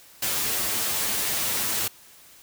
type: noise with comb filter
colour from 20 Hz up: white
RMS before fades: -26 dBFS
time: 0.22-1.88 s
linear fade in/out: 5 ms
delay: 9.1 ms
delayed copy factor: +0.85
effects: white hiss -51 dBFS RMS until 2.42 s